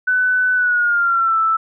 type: tone with pitch glide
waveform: sine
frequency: 1500 to 1321 Hz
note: F#6 to E6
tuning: +23 to +3 cents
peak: -13 dBFS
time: 0.07-1.57 s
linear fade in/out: 10 ms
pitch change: -220 cents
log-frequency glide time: 0.55-1.38 s
effects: none